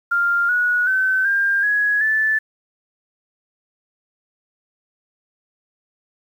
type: tone with pitch steps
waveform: sine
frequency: 1396.9 / 1461.3 / 1528.6 / 1599.1 / 1672.8 / 1749.8 Hz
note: F6 / F#6 / G6 / G6 / G#6 / A6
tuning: 0 / -22 / -44 / +34 / +12 / -10 cents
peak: -15 dBFS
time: 0.11-2.39 s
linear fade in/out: 10 ms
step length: 380 ms
effects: 8-bit